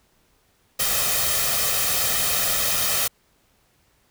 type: noise with comb filter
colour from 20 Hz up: white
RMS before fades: -22 dBFS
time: 0.79-3.08 s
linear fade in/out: 10 ms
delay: 1.6 ms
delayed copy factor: +0.65
effects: pink hiss -63 dBFS RMS until 4.1 s